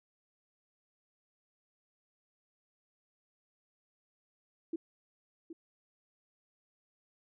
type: tone with echo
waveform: sine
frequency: 329.6 Hz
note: E4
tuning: in tune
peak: -32 dBFS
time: 4.73-4.76 s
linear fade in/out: 5 ms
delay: 770 ms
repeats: 1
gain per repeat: -11 dB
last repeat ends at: 5.53 s
effects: none